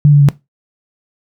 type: tone with pitch steps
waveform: sine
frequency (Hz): 146.83 / 144.31 / 141.83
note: D3 / D3 / C#3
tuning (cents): 0 / -30 / +40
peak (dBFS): -3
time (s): 0.05-0.287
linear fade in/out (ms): 0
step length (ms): 79
effects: noise-tail reverb RT60 0.2 s tail -18 dB re dry